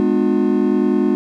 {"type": "chord", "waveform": "triangle", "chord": "G# diminished seventh", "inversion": "none", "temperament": "just", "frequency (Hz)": [207.7, 249.2, 299, 358.8], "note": ["G#3", "B3", "D4", "F4"], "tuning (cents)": [0, 16, 31, 47], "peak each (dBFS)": -17, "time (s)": [0, 1.15], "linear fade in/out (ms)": 0, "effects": []}